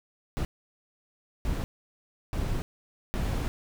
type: noise bursts at uneven times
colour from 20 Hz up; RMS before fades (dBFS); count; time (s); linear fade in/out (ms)
brown; -29; 4; 0.37-0.45 / 1.45-1.64 / 2.33-2.62 / 3.14-3.48; 0
effects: none